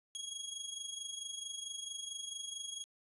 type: tone with amplitude modulation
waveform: 20% pulse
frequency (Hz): 3305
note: G#7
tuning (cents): -9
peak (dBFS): -33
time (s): 0.15-2.84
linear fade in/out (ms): 0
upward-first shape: sine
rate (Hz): 24.5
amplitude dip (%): 65
effects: resampled to 24000 Hz

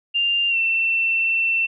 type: tone with pitch glide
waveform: sine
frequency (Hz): 2794 to 2689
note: F7 to E7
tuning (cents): 0 to +34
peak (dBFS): -17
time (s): 0.14-1.67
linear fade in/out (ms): 20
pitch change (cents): -66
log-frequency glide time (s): 0.49-0.57
effects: none

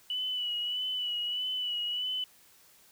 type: tone with vibrato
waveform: sine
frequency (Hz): 2960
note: F#7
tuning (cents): 0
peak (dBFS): -30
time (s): 0.1-2.24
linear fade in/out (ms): 2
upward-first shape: sine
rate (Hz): 1.6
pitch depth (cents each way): 37
effects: white hiss -60 dBFS RMS until 2.91 s

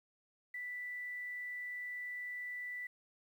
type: tone with quantisation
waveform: sine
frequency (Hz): 1975.5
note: B6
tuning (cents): 0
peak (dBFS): -40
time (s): 0.54-2.87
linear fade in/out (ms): 5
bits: 11
effects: none

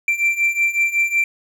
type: beating tone pair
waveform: triangle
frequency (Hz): 2349 / 2354.4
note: D7 / D7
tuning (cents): 0 / +4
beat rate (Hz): 5.4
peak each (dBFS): -19 / -16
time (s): 0.08-1.24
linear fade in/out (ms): 2
effects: none

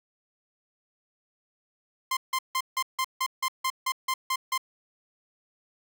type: tone bursts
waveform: sawtooth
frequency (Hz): 1046.5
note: C6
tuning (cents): 0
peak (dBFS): -21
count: 12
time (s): 2.11-4.578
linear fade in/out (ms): 5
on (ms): 59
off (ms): 160
effects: none

